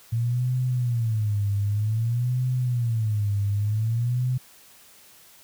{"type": "tone with vibrato", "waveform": "sine", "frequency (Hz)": 113.3, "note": "A#2", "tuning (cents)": -49, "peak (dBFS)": -21, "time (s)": [0.12, 4.38], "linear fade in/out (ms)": 10, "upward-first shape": "sine", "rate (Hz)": 0.53, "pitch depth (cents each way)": 200, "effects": ["white hiss -52 dBFS RMS until 5.43 s"]}